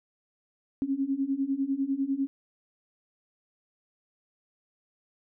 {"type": "beating tone pair", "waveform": "sine", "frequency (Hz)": [267.1, 277.1], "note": ["C4", "C#4"], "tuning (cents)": [36, -1], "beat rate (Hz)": 10, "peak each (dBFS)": [-30, -28], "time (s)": [0.82, 2.27], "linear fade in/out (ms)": 0, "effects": []}